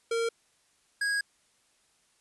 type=tone pair in turn; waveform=square; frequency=460.7 / 1645.6 Hz; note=A#4 / G#6; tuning=-20 / -16 cents; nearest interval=octave + minor seventh; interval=2204 cents; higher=second; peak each=-27 dBFS; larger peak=neither; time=0.11-0.29 / 1.01-1.21 s; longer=second; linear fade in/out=5 ms; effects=white hiss -68 dBFS RMS until 2.2 s + resampled to 24000 Hz